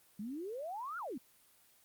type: exponential two-way sweep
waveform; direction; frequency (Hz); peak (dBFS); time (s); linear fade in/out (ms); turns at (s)
sine; up then down; 196 to 1452 to 224.6; -39; 0.19-1.18; 5; 0.98
effects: white hiss -66 dBFS RMS until 1.84 s + Opus 24 kbps